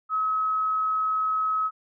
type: tone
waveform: sine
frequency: 1281 Hz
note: E6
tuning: 50 cents flat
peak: -22 dBFS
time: 0.09-1.71 s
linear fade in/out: 50 ms
effects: none